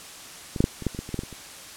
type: clicks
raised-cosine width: 3 ms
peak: -17 / -6 / -6 / -22 / -10 / -24 / -17 / -24 / -15 / -14 / -24 / -27 dBFS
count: 12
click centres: 0.562 / 0.605 / 0.641 / 0.823 / 0.867 / 0.948 / 0.99 / 1.091 / 1.143 / 1.191 / 1.235 / 1.327 s
effects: white hiss -42 dBFS RMS until 1.76 s + low-pass 10000 Hz 12 dB/octave